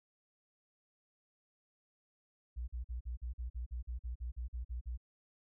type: tone bursts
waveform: sine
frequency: 60.3 Hz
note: B1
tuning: 41 cents flat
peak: -37 dBFS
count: 15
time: 2.56-4.976 s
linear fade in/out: 20 ms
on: 120 ms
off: 44 ms
effects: none